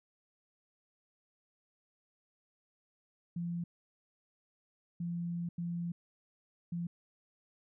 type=tone bursts at uneven times; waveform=sine; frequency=171.8 Hz; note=F3; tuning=28 cents flat; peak=-34 dBFS; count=4; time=3.36-3.64 / 5-5.49 / 5.58-5.92 / 6.72-6.87 s; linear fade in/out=5 ms; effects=none